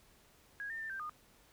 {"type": "tone with pitch steps", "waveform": "sine", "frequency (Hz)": [1649, 1808, 1788, 1572, 1223], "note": ["G#6", "A6", "A6", "G6", "D#6"], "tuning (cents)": [-13, 47, 27, 4, -30], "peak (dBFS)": -39, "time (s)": [0.6, 1.095], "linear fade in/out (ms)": 0, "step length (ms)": 99, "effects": ["pink hiss -65 dBFS RMS until 1.52 s"]}